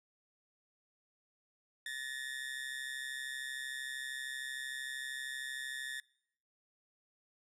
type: ring-modulated tone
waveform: 30% pulse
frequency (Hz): 1800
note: A6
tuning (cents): +39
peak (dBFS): -34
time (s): 1.86-6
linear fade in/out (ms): 2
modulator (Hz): 66.5
effects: noise-tail reverb RT60 0.7 s tail -24 dB re dry + low-pass 12000 Hz 12 dB/octave